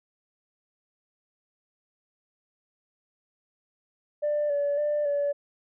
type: tone with vibrato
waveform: sine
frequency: 583 Hz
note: D5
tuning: 13 cents flat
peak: -22 dBFS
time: 4.22-5.33 s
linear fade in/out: 20 ms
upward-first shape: square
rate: 1.8 Hz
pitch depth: 28 cents each way
effects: tanh soft clip ceiling -20 dBFS